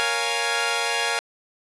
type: chord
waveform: 10% pulse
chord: Bb minor seventh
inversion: none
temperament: equal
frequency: 466.2 / 554.4 / 698.5 / 830.6 Hz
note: Bb4 / Db5 / F5 / Ab5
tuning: 0 / 0 / 0 / 0 cents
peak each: -19 / -22 / -19 / -18 dBFS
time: 0-1.19 s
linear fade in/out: 0 ms
effects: resampled to 24000 Hz + 8-bit